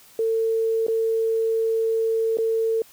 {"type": "tone with dropouts", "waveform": "sine", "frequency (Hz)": 450, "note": "A4", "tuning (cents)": 39, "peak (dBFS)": -19, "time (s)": [0.19, 2.82], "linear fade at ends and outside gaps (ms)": 2, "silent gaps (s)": [[0.867, 0.882], [2.372, 2.385]], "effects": ["white hiss -51 dBFS RMS until 2.92 s"]}